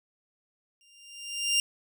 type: tone with exponential growth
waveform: 20% pulse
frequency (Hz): 2794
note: F7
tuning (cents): 0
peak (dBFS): -16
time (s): 0.81-1.6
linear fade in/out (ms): 1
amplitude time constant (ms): 170
effects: none